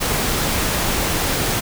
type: noise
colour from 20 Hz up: pink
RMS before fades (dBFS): -20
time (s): 0-1.61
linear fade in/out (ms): 20
effects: none